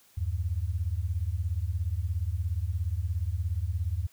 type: beating tone pair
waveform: sine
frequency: 78.1 / 95.1 Hz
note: D#2 / F#2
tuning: +7 / +48 cents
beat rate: 17 Hz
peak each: -30 dBFS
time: 0.17-4.07 s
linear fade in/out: 10 ms
effects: white hiss -61 dBFS RMS until 4.12 s